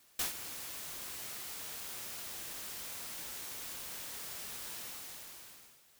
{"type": "noise with ADSR envelope", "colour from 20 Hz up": "white", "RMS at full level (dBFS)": -32, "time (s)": [0.19, 5.85], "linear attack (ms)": 4, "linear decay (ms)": 130, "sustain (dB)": -12, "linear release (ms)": 1100, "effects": ["white hiss -65 dBFS RMS until 5.99 s"]}